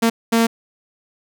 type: tone bursts at uneven times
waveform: sawtooth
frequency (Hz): 228.8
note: A#3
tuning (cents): -32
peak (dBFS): -9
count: 2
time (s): 0.02-0.1 / 0.32-0.47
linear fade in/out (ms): 10
effects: none